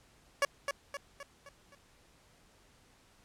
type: tone with echo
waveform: 15% pulse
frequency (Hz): 564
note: C#5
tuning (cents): +30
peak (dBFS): -19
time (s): 0.42-0.45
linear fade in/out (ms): 2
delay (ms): 260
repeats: 5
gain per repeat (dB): -6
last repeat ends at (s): 1.75
effects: pink hiss -64 dBFS RMS until 3.24 s + low-pass 10000 Hz 12 dB/octave